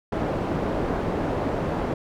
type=low-pass noise; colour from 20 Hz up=white; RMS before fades=-26 dBFS; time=0.12-1.94 s; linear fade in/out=5 ms; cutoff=570 Hz; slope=12 dB/octave; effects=none